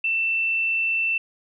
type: tone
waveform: sine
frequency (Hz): 2675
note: E7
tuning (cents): +25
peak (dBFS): -20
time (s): 0.04-1.18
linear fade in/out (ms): 5
effects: none